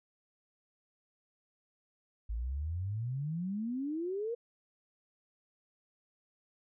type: exponential sweep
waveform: sine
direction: up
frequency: 52.4 to 483 Hz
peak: -33 dBFS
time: 2.29-4.35 s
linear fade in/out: 10 ms
effects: none